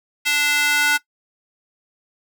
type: tone with high-pass filter sweep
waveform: square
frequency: 293.3 Hz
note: D4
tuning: 2 cents flat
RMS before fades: -18 dBFS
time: 0.25-0.98 s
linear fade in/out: 20 ms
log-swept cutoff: 2300 to 1500 Hz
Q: 2.1
effects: noise-tail reverb RT60 0.1 s tail -19 dB re dry